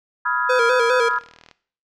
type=chord; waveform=sine; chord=F half-diminished seventh; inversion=second; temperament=equal with one note detuned; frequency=987.8 / 1267 / 1396.9 / 1661.2 Hz; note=Cb6 / Eb6 / F6 / Ab6; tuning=0 / +31 / 0 / 0 cents; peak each=-24 dBFS; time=0.25-1.19 s; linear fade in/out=10 ms
type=tone with vibrato; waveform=square; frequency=485.4 Hz; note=B4; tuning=30 cents flat; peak=-17 dBFS; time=0.49-1.09 s; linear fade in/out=10 ms; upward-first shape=square; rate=4.9 Hz; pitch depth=70 cents each way
type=click train; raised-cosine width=0.2 ms; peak=-26 dBFS; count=39; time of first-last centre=0.56-1.512 s; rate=39.9 Hz
effects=noise-tail reverb RT60 0.5 s tail -17 dB re dry + low-pass 6000 Hz 12 dB/octave